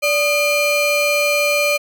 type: ring-modulated tone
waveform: square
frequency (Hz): 908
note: A#5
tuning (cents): -46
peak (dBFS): -12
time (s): 0.02-1.78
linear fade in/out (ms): 20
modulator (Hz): 1490
effects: none